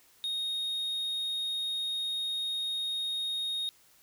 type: tone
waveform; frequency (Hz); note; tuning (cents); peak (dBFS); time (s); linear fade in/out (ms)
triangle; 3724; A#7; -2; -29; 0.24-3.69; 0
effects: white hiss -62 dBFS RMS until 4.02 s